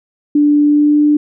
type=tone with pitch glide; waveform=sine; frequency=293.7 to 296.8 Hz; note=D4 to D4; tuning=0 to +18 cents; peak=-7 dBFS; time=0.35-1.17 s; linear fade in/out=5 ms; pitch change=+18 cents; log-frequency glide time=0.63-0.99 s; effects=none